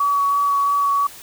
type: tone with vibrato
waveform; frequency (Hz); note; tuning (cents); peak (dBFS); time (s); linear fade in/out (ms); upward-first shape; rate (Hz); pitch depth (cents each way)
sine; 1132; C#6; +36; -15; 0-1.07; 5; sine; 3; 12
effects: white hiss -40 dBFS RMS until 1.22 s